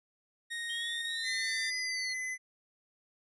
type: tone with pitch glide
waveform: 30% pulse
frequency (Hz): 1864.7 to 1793.9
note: A#6 to A6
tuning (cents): 0 to +33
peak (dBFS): -33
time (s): 0.5-1.71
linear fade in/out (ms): 20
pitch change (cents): -67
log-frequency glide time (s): 0.95-1.52
type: linear two-way sweep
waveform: sine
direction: up then down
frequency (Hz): 3136 to 4964 to 4261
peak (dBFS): -37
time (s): 0.69-2.14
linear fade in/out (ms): 10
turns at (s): 1.78
type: tone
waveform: square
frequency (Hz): 2023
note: B6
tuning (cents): +41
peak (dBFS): -35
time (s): 1.23-2.38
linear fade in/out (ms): 50
effects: resampled to 24000 Hz